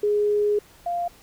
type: tone pair in turn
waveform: sine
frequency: 415.5 / 696.6 Hz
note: G#4 / F5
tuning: +1 / -5 cents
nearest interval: major sixth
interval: 894 cents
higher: second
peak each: -18 / -23 dBFS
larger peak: first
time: 0.03-0.59 / 0.86-1.08 s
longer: first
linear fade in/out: 5 ms
effects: pink hiss -52 dBFS RMS until 1.22 s